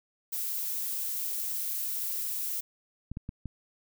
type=noise; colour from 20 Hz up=violet; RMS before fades=-33 dBFS; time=0.32-2.61 s; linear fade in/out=10 ms
type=clicks; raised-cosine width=5 ms; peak=-24 dBFS; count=4; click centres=3.116 / 3.171 / 3.291 / 3.457 s
effects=none